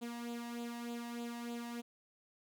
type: tone with flanger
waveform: sawtooth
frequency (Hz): 236.8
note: A#3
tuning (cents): +27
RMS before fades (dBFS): -43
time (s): 0.01-1.82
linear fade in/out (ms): 20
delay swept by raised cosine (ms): 0.26 to 1.1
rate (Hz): 3.3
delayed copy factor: +0.6
effects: none